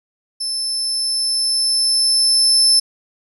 35% pulse tone with level ramp, 5274 Hz, E8, in tune, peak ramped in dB -18 to -7 dBFS, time 0.4-2.8 s, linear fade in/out 10 ms, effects none

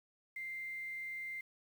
sine tone with quantisation, 2093 Hz, C7, in tune, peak -40 dBFS, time 0.36-1.41 s, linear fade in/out 5 ms, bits 10, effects none

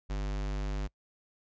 square tone, 49.81 Hz, G1, 28 cents sharp, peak -32 dBFS, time 0.09-0.88 s, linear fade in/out 20 ms, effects noise-tail reverb RT60 0.1 s tail -25 dB re dry + resampled to 16000 Hz

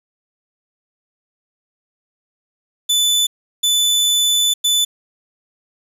sawtooth tone bursts at uneven times, 3498 Hz, A7, 11 cents flat, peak -10 dBFS, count 3, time 2.89-3.27 / 3.63-4.54 / 4.64-4.85 s, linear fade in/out 10 ms, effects resampled to 32000 Hz + 7-bit

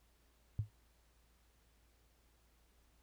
sine tone with exponential decay, 106.1 Hz, G#2, 38 cents sharp, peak -29 dBFS, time 0.59-0.71 s, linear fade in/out 0 ms, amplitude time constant 24 ms, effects added 57 Hz sine -70 dBFS peak until 3.02 s + pink hiss -74 dBFS RMS until 3.02 s

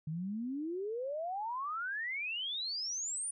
sine exponential sweep, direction up, 150 to 9600 Hz, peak -35 dBFS, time 0.07-3.31 s, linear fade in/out 5 ms, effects none

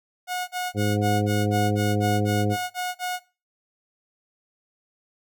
sawtooth tone bursts, 726 Hz, F#5, 33 cents flat, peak -22 dBFS, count 12, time 0.27-3.197 s, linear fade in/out 50 ms, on 210 ms, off 37 ms
harmonic tone, 103.83 Hz, G#2, in tune, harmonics 1 / 2 / 3 / 4 / 5 / 7, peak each -24 / -27 / -29 / -30 / -31 / -32 dBFS, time 0.74-2.57 s, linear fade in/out 50 ms
effects noise-tail reverb RT60 0.3 s tail -19 dB re dry

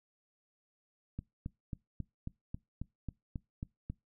click train, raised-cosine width 5 ms, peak -26 dBFS, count 11, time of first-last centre 1.19-3.9 s, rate 3.69 Hz, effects noise-tail reverb RT60 0.2 s tail -23 dB re dry

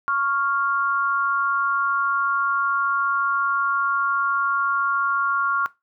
sine tone pair together, 1108.7 / 1396.9 Hz, C#6 / F6, 0 / 0 cents, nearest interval major third, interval 400 cents, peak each -22 dBFS, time 0.08-5.66 s, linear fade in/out 0 ms, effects noise-tail reverb RT60 0.2 s tail -18 dB re dry

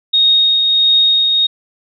sine tone with tremolo, 3729 Hz, A#7, in tune, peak -7 dBFS, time 0.13-1.47 s, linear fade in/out 10 ms, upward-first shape triangle, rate 1.5 Hz, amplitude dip 35%, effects none

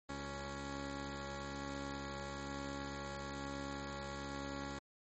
10% pulse tone pair together, 69.3 / 278.3 Hz, C#2 / C#4, 0 / +7 cents, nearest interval 2 octaves, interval 2407 cents, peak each -37 / -36 dBFS, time 0.09-4.79 s, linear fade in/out 5 ms, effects MP3 32 kbps

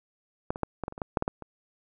clicks, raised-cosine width 1 ms, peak -13 / -22 / -12 / -17 / -18 / -27 / -26 / -16 / -9 / -13 / -13 / -26 dBFS, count 12, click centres 0.505 / 0.559 / 0.633 / 0.837 / 0.881 / 0.924 / 0.979 / 1.018 / 1.172 / 1.224 / 1.279 / 1.423 s, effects none

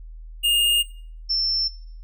square / sine tone pair in turn, 2831 / 5359 Hz, F7 / E8, +23 / +28 cents, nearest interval major seventh, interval 1105 cents, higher second, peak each -18 dBFS, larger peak neither, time 0.43-0.83 / 1.29-1.69 s, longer neither, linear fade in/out 20 ms, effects noise-tail reverb RT60 0.5 s tail -18 dB re dry + added 40 Hz sine -36 dBFS peak until 2.03 s

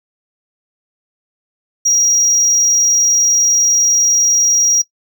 triangle tone, 5710 Hz, F8, 37 cents sharp, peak -8 dBFS, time 1.85-4.82 s, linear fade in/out 10 ms, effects noise-tail reverb RT60 0.1 s tail -18 dB re dry + tanh soft clip ceiling -4 dBFS

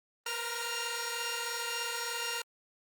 10% pulse tone cluster, 472.4 / 509 / 930 / 1394 Hz, A#4 / C5 / A#5 / F6, +23 / -48 / -4 / -4 cents, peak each -31 / -38 / -31 / -29 dBFS, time 0.26-2.42 s, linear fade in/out 5 ms, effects Opus 32 kbps

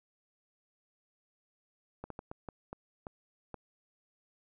slowing click train, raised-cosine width 1 ms, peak -27 dBFS, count 8, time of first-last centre 2.04-3.543 s, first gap 63 ms, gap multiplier 1.4, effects none

